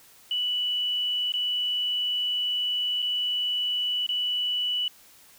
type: tone with dropouts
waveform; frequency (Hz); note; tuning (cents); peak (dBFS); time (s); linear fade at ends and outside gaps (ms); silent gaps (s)
sine; 2960; F#7; 0; -24; 0.31-4.88; 2; 1.321-1.338 / 3.021-3.025 / 4.065-4.09
effects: white hiss -54 dBFS RMS until 5.38 s